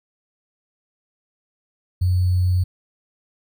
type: tone with sample-and-hold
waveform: sine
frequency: 90.8 Hz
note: F#2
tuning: 32 cents flat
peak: -15 dBFS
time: 2.01-2.64 s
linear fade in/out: 10 ms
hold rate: 4410 Hz
effects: none